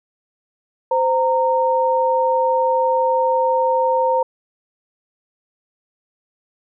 sine tone pair together, 518 / 923 Hz, C5 / A#5, -17 / -17 cents, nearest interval minor seventh, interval 1000 cents, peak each -17 dBFS, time 0.91-4.23 s, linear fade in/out 5 ms, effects none

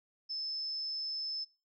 sine tone, 5250 Hz, E8, 8 cents flat, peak -35 dBFS, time 0.29-1.45 s, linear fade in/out 20 ms, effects noise-tail reverb RT60 0.4 s tail -26 dB re dry

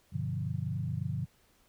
sine chord, G dominant seventh, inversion none, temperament equal, 98 / 123.47 / 146.83 / 174.61 Hz, G2 / B2 / D3 / F3, 0 / 0 / 0 / 0 cents, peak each -37 / -36 / -36 / -39 dBFS, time 0.12-1.26 s, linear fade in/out 20 ms, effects pink hiss -67 dBFS RMS until 1.68 s

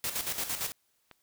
white noise with tremolo, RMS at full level -32 dBFS, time 0.04-0.72 s, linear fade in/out 0 ms, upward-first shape square, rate 8.8 Hz, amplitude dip 60%
click, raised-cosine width 0.3 ms, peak -32 dBFS, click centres 1.113 s
effects white hiss -73 dBFS RMS until 1.22 s

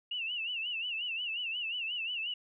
sine tone with vibrato, 2794 Hz, F7, in tune, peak -33 dBFS, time 0.11-2.34 s, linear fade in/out 5 ms, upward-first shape sine, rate 5.6 Hz, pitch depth 120 cents each way, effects none

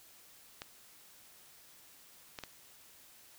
clicks, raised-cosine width 0.2 ms, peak -24 dBFS, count 3, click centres 0.619 / 2.388 / 2.437 s, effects white hiss -59 dBFS RMS until 3.38 s

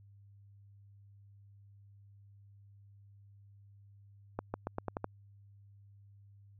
accelerating click train, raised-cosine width 1 ms, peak -21 dBFS, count 7, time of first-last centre 4.39-5.044 s, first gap 150 ms, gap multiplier 0.87, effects added 100 Hz sine -56 dBFS peak until 6.59 s

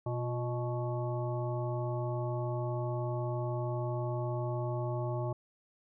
harmonic tone with a mistuned harmonic, 122.9 Hz, B2, 8 cents flat, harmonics 1 / 3 / 5 / 7 / 9, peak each -33 / -39 / -39 / -43 / -46 dBFS, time 0.06-5.33 s, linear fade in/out 5 ms, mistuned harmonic 3, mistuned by -64 cents, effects none

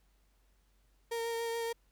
35% pulse tone with vibrato, 462 Hz, A#4, 16 cents flat, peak -32 dBFS, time 1.11-1.73 s, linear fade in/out 10 ms, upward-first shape triangle, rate 7 Hz, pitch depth 17 cents each way, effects added 48 Hz sine -67 dBFS peak until 1.91 s + pink hiss -75 dBFS RMS until 1.91 s

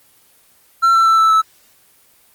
triangle tone with pitch steps, 1351 / 1340.1 / 1329.3 / 1318.6 / 1308 Hz, E6 / E6 / E6 / E6 / E6, +42 / +28 / +14 / 0 / -14 cents, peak -7 dBFS, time 0.82-1.42 s, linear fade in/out 20 ms, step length 120 ms, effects white hiss -52 dBFS RMS until 2.34 s + Opus 24 kbps

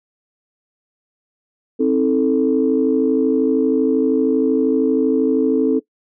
sine chord, A diminished, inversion first, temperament just, 264 / 316.8 / 440 Hz, C4 / Eb4 / A4, +16 / +31 / 0 cents, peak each -16 / -19 / -16 dBFS, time 1.79-5.8 s, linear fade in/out 20 ms, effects noise-tail reverb RT60 0.1 s tail -19 dB re dry + tanh soft clip ceiling -4 dBFS

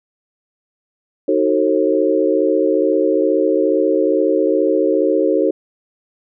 sine chord, D# diminished seventh, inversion none, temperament just, 311.1 / 373.4 / 448 / 537.6 Hz, D#4 / F#4 / A4 / C5, 0 / +16 / +31 / +47 cents, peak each -18 dBFS, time 1.28-5.51 s, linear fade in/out 5 ms, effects none

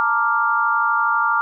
sine chord, Bb major seventh, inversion third, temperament equal, 880 / 932.3 / 1174.7 / 1396.9 Hz, A5 / Bb5 / D6 / F6, 0 / 0 / 0 / 0 cents, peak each -25 / -23 / -20 / -19 dBFS, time 0-1.41 s, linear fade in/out 0 ms, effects none

